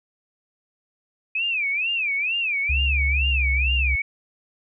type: tone with vibrato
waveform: sine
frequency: 2489 Hz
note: D#7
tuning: in tune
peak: -21 dBFS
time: 1.35-4.02 s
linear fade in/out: 5 ms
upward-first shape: sine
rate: 2.2 Hz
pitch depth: 210 cents each way
type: tone with pitch glide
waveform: sine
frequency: 69.3 to 66.21 Hz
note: C#2 to C2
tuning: 0 to +21 cents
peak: -20 dBFS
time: 2.69-3.96 s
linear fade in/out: 10 ms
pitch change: -79 cents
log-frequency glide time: 3.28-3.39 s
effects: none